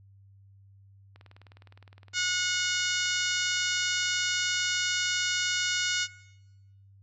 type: click train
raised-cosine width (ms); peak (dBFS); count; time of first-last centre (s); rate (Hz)
0.3; -36; 71; 1.16-4.75; 19.5
type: harmonic tone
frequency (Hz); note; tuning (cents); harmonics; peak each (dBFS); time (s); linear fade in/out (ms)
727; F#5; -31; 2 / 3 / 4 / 5 / 6 / 7 / 8 / 9 / 10; -31 / -33 / -34 / -35 / -36 / -36 / -37 / -38 / -38; 2.13-6.08; 50
effects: noise-tail reverb RT60 1.0 s tail -20 dB re dry + added 98 Hz sine -53 dBFS peak until 7.02 s